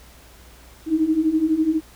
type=beating tone pair; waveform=sine; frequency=307.5 / 319.5 Hz; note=D#4 / D#4; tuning=-20 / +46 cents; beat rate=12 Hz; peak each=-22 / -18 dBFS; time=0.86-1.81 s; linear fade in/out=50 ms; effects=added 60 Hz sine -48 dBFS peak until 1.95 s + pink hiss -49 dBFS RMS until 1.95 s